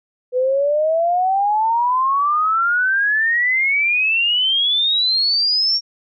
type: exponential sweep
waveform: sine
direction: up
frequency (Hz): 493.9 to 5588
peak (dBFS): -14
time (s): 0.32-5.81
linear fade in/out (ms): 50
effects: none